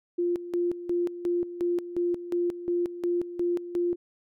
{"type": "tone with tremolo", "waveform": "sine", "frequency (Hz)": 349.2, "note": "F4", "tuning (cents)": 0, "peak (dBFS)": -23, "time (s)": [0.18, 3.96], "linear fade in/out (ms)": 10, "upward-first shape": "square", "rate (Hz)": 2.8, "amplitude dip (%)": 75, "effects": []}